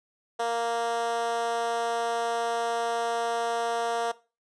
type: tone with high-pass filter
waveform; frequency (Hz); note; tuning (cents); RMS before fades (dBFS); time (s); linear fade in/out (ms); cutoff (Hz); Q
10% pulse; 232.8; A#3; -2; -28; 0.39-4.12; 10; 560; 4.8
effects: noise-tail reverb RT60 0.3 s tail -18 dB re dry + resampled to 22050 Hz